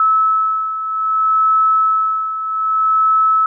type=beating tone pair; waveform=sine; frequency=1300 / 1300.63 Hz; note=E6 / E6; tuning=-24 / -24 cents; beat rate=0.63 Hz; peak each=-19 / -13 dBFS; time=0-3.46 s; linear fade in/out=2 ms; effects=none